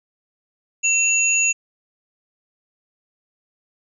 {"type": "tone pair together", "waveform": "sine", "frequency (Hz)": [2702, 6809], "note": ["E7", "G#8"], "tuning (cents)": [42, 42], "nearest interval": "octave + major third", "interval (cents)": 1600, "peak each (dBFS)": -18, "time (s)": [0.83, 1.53], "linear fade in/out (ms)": 20, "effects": []}